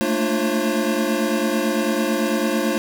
square tone cluster, 218.3 / 227.3 / 298.4 / 349.5 / 538 Hz, A3 / A#3 / D4 / F4 / C5, -13 / -43 / +28 / +1 / +48 cents, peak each -26 dBFS, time 0.01-2.78 s, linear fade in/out 0 ms, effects none

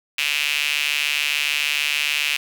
sawtooth tone with high-pass filter, 146.83 Hz, D3, in tune, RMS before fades -22 dBFS, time 0.18-2.37 s, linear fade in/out 5 ms, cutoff 2600 Hz, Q 4.5, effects none

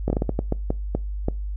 slowing click train, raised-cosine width 2 ms, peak -9 dBFS, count 11, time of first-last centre 0.08-1.284 s, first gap 21 ms, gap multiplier 1.36, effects noise-tail reverb RT60 0.3 s tail -24 dB re dry + added 50 Hz sine -26 dBFS peak until 1.56 s

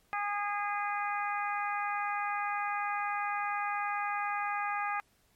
harmonic tone, 410 Hz, G#4, 22 cents flat, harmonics 2 / 3 / 4 / 5 / 6, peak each -34 / -35 / -39 / -40 / -42 dBFS, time 0.13-5 s, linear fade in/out 0 ms, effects pink hiss -69 dBFS RMS until 5.35 s + MP3 64 kbps

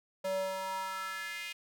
square tone with high-pass filter sweep, 190 Hz, F#3, 46 cents sharp, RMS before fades -37 dBFS, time 0.24-1.53 s, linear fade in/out 10 ms, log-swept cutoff 480 to 2500 Hz, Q 3.5, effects none

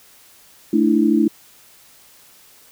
sine chord, A suspended fourth, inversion none, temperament equal with one note detuned, 220 / 296.2 / 329.6 Hz, A3 / D4 / E4, 0 / +15 / 0 cents, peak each -17 dBFS, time 0.73-1.28 s, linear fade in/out 5 ms, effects white hiss -49 dBFS RMS until 2.71 s

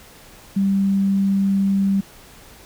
sine tone, 196 Hz, G3, in tune, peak -15 dBFS, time 0.56-2.01 s, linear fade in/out 10 ms, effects pink hiss -45 dBFS RMS until 2.65 s

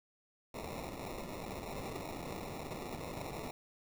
blue noise with sample-and-hold, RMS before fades -43 dBFS, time 0.54-3.51 s, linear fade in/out 5 ms, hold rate 1575 Hz, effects none

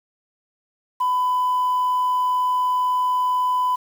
sine tone, 1001 Hz, B5, 23 cents sharp, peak -16 dBFS, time 1-3.76 s, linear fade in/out 10 ms, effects tanh soft clip ceiling -14 dBFS + 7-bit

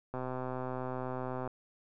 click train, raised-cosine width 1 ms, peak -24 dBFS, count 172, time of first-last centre 0.14-1.476 s, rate 128 Hz, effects none

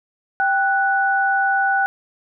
sine tone pair together, 784 / 1480 Hz, G5 / F#6, 0 / 0 cents, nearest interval major seventh, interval 1100 cents, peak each -18 dBFS, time 0.4-1.86 s, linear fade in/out 0 ms, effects none

